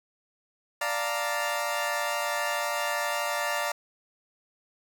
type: chord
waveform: 20% pulse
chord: Bb major seventh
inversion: first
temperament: equal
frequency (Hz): 587.3 / 698.5 / 880 / 932.3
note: D5 / F5 / A5 / Bb5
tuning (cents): 0 / 0 / 0 / 0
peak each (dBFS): -26 / -28 / -32 / -28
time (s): 0.81-3.72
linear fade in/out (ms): 5
effects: none